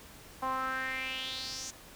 sawtooth tone with band-pass filter sweep, 261.6 Hz, C4, in tune, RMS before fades -36 dBFS, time 0.42-1.71 s, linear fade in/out 10 ms, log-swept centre 930 to 6700 Hz, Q 4.6, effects pink hiss -52 dBFS RMS until 1.95 s

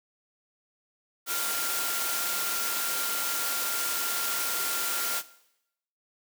sine tone in noise, 1391 Hz, F6, 7 cents flat, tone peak -35 dBFS, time 1.26-5.23 s, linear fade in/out 50 ms, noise white, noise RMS -30 dBFS, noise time 1.26-5.23 s, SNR -8 dB, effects noise-tail reverb RT60 0.8 s tail -17 dB re dry + high-pass 300 Hz 12 dB/octave

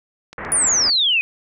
clicks, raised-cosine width 0.2 ms, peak -20 dBFS, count 4, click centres 0.33 / 0.45 / 0.69 / 0.84 s
white low-pass noise, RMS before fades -30 dBFS, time 0.38-0.9 s, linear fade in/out 2 ms, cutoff 2100 Hz, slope 48 dB/octave
sine exponential sweep, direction down, 9970 to 2453 Hz, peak -14 dBFS, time 0.52-1.21 s, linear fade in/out 0 ms
effects none

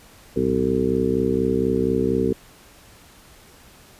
harmonic tone with a mistuned harmonic, 64.2 Hz, C2, 32 cents flat, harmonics 1 / 2 / 3 / 4 / 5 / 6 / 7, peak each -33 / -30 / -26 / -24 / -29 / -23 / -24 dBFS, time 0.36-2.33 s, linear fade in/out 5 ms, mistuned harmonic 2, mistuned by -140 cents, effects pink hiss -49 dBFS RMS until 3.99 s + resampled to 32000 Hz

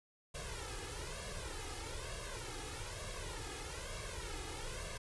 pink noise with flanger, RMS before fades -44 dBFS, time 0.34-4.98 s, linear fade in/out 10 ms, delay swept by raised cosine 1.8 to 2.41 ms, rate 1.1 Hz, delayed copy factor +1, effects resampled to 24000 Hz

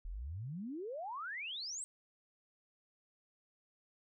sine exponential sweep, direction up, 36.81 to 8372 Hz, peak -40 dBFS, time 0.05-1.84 s, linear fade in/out 0 ms, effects none

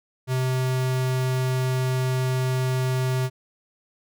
square tone, 129.1 Hz, C3, 23 cents flat, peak -22 dBFS, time 0.27-3.3 s, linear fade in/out 50 ms, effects none

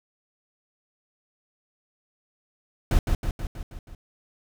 brown noise with echo, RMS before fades -18 dBFS, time 2.91-2.99 s, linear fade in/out 2 ms, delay 160 ms, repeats 6, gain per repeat -4 dB, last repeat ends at 3.95 s, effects none

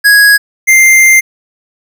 square tone pair in turn, 1661.2 / 2095 Hz, G#6 / C7, 0 / +2 cents, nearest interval major third, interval 402 cents, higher second, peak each -3 dBFS, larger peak neither, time 0.04-0.38 / 0.67-1.21 s, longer second, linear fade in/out 20 ms, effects none

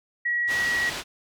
sine tone, 1917 Hz, A#6, 48 cents sharp, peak -22 dBFS, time 0.25-0.9 s, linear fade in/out 10 ms
white low-pass noise, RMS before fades -33 dBFS, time 0.47-1.04 s, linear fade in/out 50 ms, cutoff 4500 Hz, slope 12 dB/octave
effects none

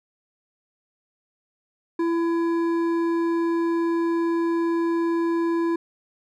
sine tone with hard clipping, 335.3 Hz, E4, 30 cents sharp, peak -22 dBFS, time 1.99-5.76 s, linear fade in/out 5 ms, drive 9 dB, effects none

